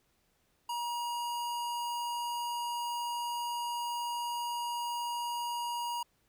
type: tone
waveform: square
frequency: 953 Hz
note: A#5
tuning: 38 cents sharp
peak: -34 dBFS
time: 0.69-6.03 s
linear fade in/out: 5 ms
effects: pink hiss -73 dBFS RMS until 6.28 s